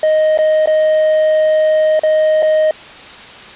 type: tone with dropouts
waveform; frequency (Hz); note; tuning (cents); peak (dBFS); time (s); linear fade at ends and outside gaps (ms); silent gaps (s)
triangle; 622.3; D#5; 0; -7; 0.03-2.71; 2; 0.375-0.387 / 0.659-0.673 / 1.994-2.034 / 2.424-2.428
effects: white hiss -34 dBFS RMS until 3.55 s + resampled to 8000 Hz